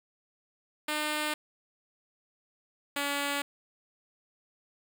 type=tone pair in turn; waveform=5% pulse; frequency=302.6 / 284.3 Hz; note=D#4 / C#4; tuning=-48 / +44 cents; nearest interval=minor second; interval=108 cents; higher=first; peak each=-18 dBFS; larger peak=neither; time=0.88-1.34 / 2.96-3.42 s; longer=neither; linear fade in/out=5 ms; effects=none